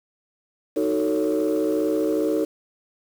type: chord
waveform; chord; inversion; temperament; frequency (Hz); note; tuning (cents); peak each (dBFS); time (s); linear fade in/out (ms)
sine; D# half-diminished seventh; none; just; 311.1 / 373.4 / 448 / 560; D#4 / F#4 / A4 / C#5; 0 / +16 / +31 / +18; -22 / -26 / -23 / -26; 0.76-2.45; 10
effects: tanh soft clip ceiling -14 dBFS + 7-bit